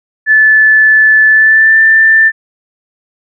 sine tone with pitch glide, 1741 to 1777.6 Hz, A6 to A6, -19 to +17 cents, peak -3 dBFS, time 0.26-2.32 s, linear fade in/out 50 ms, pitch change +36 cents, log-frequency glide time 1.29-1.79 s, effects none

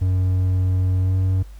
triangle tone with pitch glide, 92.5 to 93.9 Hz, F#2 to F#2, 0 to +26 cents, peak -14 dBFS, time 0.01-1.43 s, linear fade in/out 10 ms, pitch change +26 cents, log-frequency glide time 0.99-1.15 s, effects added 50 Hz sine -36 dBFS peak until 1.59 s + pink hiss -54 dBFS RMS until 1.59 s

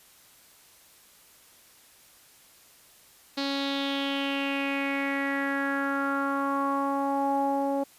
sawtooth tone with low-pass filter sweep, 277.2 Hz, C#4, in tune, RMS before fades -28 dBFS, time 3.37-7.84 s, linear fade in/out 10 ms, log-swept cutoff 4300 to 690 Hz, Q 5.2, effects white hiss -56 dBFS RMS until 7.98 s + resampled to 32000 Hz

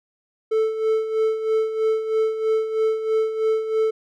triangle tone with tremolo, 440 Hz, A4, in tune, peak -14 dBFS, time 0.51-3.91 s, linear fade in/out 10 ms, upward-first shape sine, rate 3.1 Hz, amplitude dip 65%, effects none

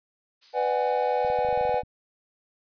violet noise with tremolo, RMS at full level -39 dBFS, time 0.41-1.41 s, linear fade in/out 20 ms, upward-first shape sine, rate 4.9 Hz, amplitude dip 40%
triangle chord, G# half-diminished seventh, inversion first, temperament just, 498.4 / 598 / 747.5 / 830.6 Hz, B4 / D5 / F#5 / G#5, +16 / +31 / +17 / 0 cents, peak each -24 / -28 / -26 / -26 dBFS, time 0.53-1.83 s, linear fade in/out 50 ms
clicks, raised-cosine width 5 ms, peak -31 dBFS, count 12, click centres 1.248 / 1.301 / 1.389 / 1.449 / 1.488 / 1.528 / 1.576 / 1.611 / 1.652 / 1.694 / 1.743 / 1.834 s
effects resampled to 11025 Hz

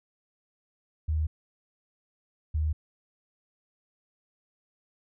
sine tone pair in turn, 77.78 / 77.2 Hz, D#2 / D#2, 0 / -13 cents, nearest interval unison, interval 13 cents, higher first, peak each -24 dBFS, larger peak neither, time 1.08-1.27 / 2.54-2.73 s, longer neither, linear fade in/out 10 ms, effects none

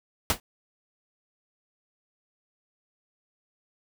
pink noise with exponential decay, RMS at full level -19 dBFS, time 0.3-0.4 s, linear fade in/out 1 ms, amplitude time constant 21 ms, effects none

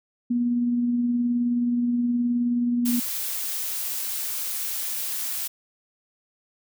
sine tone with tremolo, 241.1 Hz, B3, 41 cents flat, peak -19 dBFS, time 0.3-3 s, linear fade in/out 10 ms, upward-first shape sine, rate 19 Hz, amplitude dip 25%
blue noise, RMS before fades -29 dBFS, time 2.85-5.48 s, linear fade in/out 10 ms
effects none

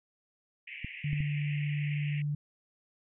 white band-pass noise, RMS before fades -44 dBFS, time 0.67-2.22 s, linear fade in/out 5 ms, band 1900 to 2800 Hz, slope 96 dB/octave
clicks, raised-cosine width 5 ms, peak -25 dBFS, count 3, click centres 0.846 / 1.131 / 1.205 s
sine tone, 146.83 Hz, D3, in tune, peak -29 dBFS, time 1.04-2.35 s, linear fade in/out 5 ms
effects none

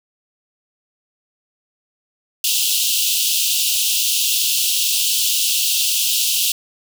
pink high-pass noise, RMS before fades -18 dBFS, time 2.44-6.52 s, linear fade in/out 2 ms, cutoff 2700 Hz, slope 96 dB/octave, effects none

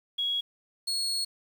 sine / 35% pulse tone pair in turn, 3322 / 4331 Hz, G#7 / C#8, 0 / -41 cents, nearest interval perfect fourth, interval 459 cents, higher second, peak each -26 dBFS, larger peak neither, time 0.18-0.41 / 0.87-1.25 s, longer second, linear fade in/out 10 ms, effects 9-bit

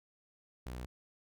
sawtooth tone, 61.74 Hz, B1, in tune, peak -37 dBFS, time 0.66-0.86 s, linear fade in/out 5 ms, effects none

